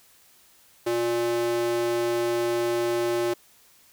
square tone with high-pass filter, 118.1 Hz, A#2, 23 cents sharp, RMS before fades -25 dBFS, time 0.86-3.34 s, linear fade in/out 10 ms, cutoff 410 Hz, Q 4.3, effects white hiss -57 dBFS RMS until 3.92 s

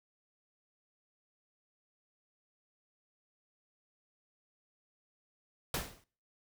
pink noise with exponential decay, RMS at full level -31 dBFS, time 5.74-6.04 s, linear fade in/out 2 ms, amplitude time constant 65 ms, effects noise-tail reverb RT60 0.5 s tail -25 dB re dry

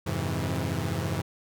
sawtooth tone cluster, 88.8 / 103.8 / 132.7 / 163 Hz, F2 / G#2 / C3 / E3, +29 / 0 / +25 / -19 cents, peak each -29 dBFS, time 0.06-1.22 s, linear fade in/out 10 ms, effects none

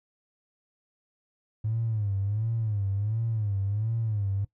triangle tone with vibrato, 105.9 Hz, G#2, 34 cents sharp, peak -22 dBFS, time 1.64-4.45 s, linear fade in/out 10 ms, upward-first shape sine, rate 1.4 Hz, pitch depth 140 cents each way, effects noise-tail reverb RT60 0.1 s tail -21 dB re dry + tanh soft clip ceiling -22 dBFS

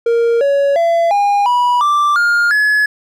triangle tone with pitch steps, 466.2 / 560.9 / 674.7 / 811.7 / 976.5 / 1174.8 / 1413.3 / 1700.2 Hz, A#4 / C#5 / E5 / G#5 / B5 / D6 / F6 / G#6, 0 / +20 / +40 / -40 / -20 / 0 / +20 / +40 cents, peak -8 dBFS, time 0.06-2.86 s, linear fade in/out 5 ms, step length 350 ms, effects none

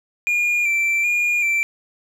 triangle tone with vibrato, 2384 Hz, D7, 25 cents sharp, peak -15 dBFS, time 0.27-1.63 s, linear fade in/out 0 ms, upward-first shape square, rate 1.3 Hz, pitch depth 30 cents each way, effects none

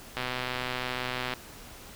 click train, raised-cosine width 0.3 ms, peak -15 dBFS, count 148, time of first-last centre 0.17-1.337 s, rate 126 Hz, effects pink hiss -47 dBFS RMS until 1.95 s

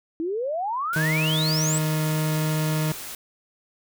sine exponential sweep, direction up, 313.4 to 8140 Hz, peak -24 dBFS, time 0.2-1.78 s, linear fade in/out 0 ms
white noise, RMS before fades -36 dBFS, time 0.93-3.15 s, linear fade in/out 2 ms
40% pulse tone with pitch glide, 156.7 to 155.26 Hz, D#3 to D#3, +13 to -3 cents, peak -21 dBFS, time 0.96-2.92 s, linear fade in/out 2 ms, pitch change -16 cents, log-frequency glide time 1.52-1.84 s
effects none

